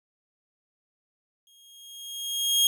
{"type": "tone with exponential growth", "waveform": "sawtooth", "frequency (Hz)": 3256, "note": "G#7", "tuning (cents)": -35, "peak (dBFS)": -14, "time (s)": [1.47, 2.67], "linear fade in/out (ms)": 1, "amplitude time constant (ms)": 260, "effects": []}